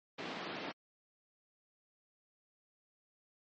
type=band-pass noise; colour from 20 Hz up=pink; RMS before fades=-43 dBFS; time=0.18-0.72 s; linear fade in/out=10 ms; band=190 to 4000 Hz; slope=24 dB/octave; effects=MP3 32 kbps